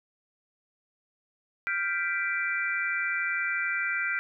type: chord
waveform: sine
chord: G dominant seventh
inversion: third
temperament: equal with one note detuned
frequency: 1396.9 / 1568 / 1982.4 / 2349 Hz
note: F6 / G6 / B6 / D7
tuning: 0 / 0 / +6 / 0 cents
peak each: -32 dBFS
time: 1.67-4.19 s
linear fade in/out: 0 ms
effects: none